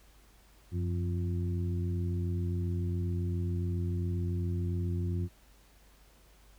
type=harmonic tone with a mistuned harmonic; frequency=87.31 Hz; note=F2; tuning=in tune; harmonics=1 / 2 / 3 / 4; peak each=-30 / -37 / -44 / -42 dBFS; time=0.71-5.29 s; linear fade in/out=50 ms; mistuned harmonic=1; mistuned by=+87 cents; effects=added 50 Hz sine -59 dBFS peak until 6.58 s + pink hiss -63 dBFS RMS until 6.58 s